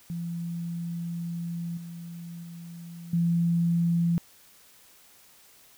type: tone with level steps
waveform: sine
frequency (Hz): 170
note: F3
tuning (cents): -46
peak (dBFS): -30 / -37 / -39 / -21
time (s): 0.1-4.18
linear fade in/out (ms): 0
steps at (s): 1.77 / 2.43 / 3.13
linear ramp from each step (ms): 5
effects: white hiss -56 dBFS RMS until 5.77 s